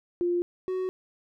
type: tone pair in turn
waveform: sine / triangle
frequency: 350.2 / 371.9 Hz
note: F4 / F#4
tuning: +5 / +9 cents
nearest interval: minor second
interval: 104 cents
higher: second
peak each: -23 / -25 dBFS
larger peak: first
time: 0.21-0.42 / 0.68-0.89 s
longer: neither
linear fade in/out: 0 ms
effects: none